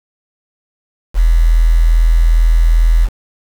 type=tone with quantisation; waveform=sine; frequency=41.2 Hz; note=E1; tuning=in tune; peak=-6 dBFS; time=1.14-3.09 s; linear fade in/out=50 ms; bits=5; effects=none